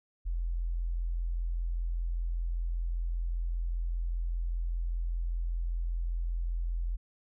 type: tone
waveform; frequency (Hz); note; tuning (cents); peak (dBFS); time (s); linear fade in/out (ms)
sine; 42.54; F1; -45; -29; 0.25-6.97; 20
effects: none